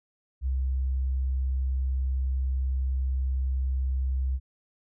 sine tone, 65.41 Hz, C2, in tune, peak -24 dBFS, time 0.41-4.4 s, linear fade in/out 50 ms, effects none

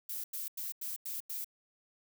violet noise bursts, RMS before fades -39 dBFS, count 6, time 0.09-1.445 s, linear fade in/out 5 ms, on 150 ms, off 91 ms, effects none

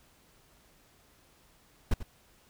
brown noise with echo, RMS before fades -24 dBFS, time 1.91-1.94 s, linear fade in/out 5 ms, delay 91 ms, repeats 1, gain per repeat -13 dB, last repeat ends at 2.031 s, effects pink hiss -63 dBFS RMS until 2.49 s

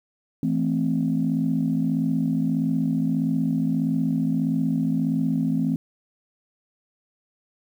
sine chord, A minor, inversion second, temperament equal, 164.81 / 220 / 261.6 Hz, E3 / A3 / C4, 0 / 0 / 0 cents, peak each -24 / -25 / -23 dBFS, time 0.43-5.76 s, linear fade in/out 2 ms, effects tanh soft clip ceiling -12 dBFS + 9-bit

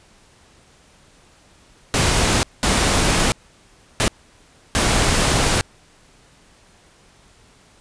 pink noise bursts at uneven times, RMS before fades -17 dBFS, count 4, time 1.94-2.43 / 2.63-3.32 / 4-4.08 / 4.75-5.61 s, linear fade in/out 0 ms, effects pink hiss -52 dBFS RMS until 7.8 s + resampled to 22050 Hz

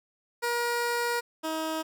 15% pulse tone pair in turn, 476.2 / 317.8 Hz, A#4 / D#4, +37 / +37 cents, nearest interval perfect fifth, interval 700 cents, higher first, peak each -20 / -23 dBFS, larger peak first, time 0.42-1.21 / 1.43-1.83 s, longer first, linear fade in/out 20 ms, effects none

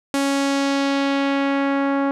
sawtooth tone with low-pass filter sweep, 277.2 Hz, C#4, in tune, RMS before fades -20 dBFS, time 0.14-2.11 s, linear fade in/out 0 ms, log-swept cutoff 10000 to 1300 Hz, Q 1.1, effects none

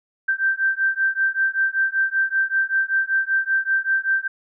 sine beating tone pair, 1563 / 1568.2 Hz, G6 / G6, -6 / 0 cents, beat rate 5.2 Hz, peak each -21 dBFS, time 0.28-4.28 s, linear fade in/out 10 ms, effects none

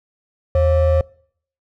triangle ring-modulated tone, 309.8 Hz, D#4, 7 cents flat, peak -7 dBFS, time 0.55-1.01 s, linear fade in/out 2 ms, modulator 229 Hz, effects noise-tail reverb RT60 0.6 s tail -25 dB re dry

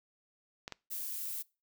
clicks, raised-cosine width 0.2 ms, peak -23 dBFS, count 2, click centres 0.679 / 0.723 s
violet noise, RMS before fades -39 dBFS, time 0.9-1.43 s, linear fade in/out 20 ms
effects noise-tail reverb RT60 0.3 s tail -24 dB re dry

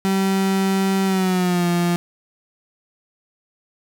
35% pulse tone with pitch glide, 192.8 to 173.76 Hz, G3 to F3, -28 to -8 cents, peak -15 dBFS, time 0.05-1.96 s, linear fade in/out 0 ms, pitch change -180 cents, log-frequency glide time 1.05-1.67 s, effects none

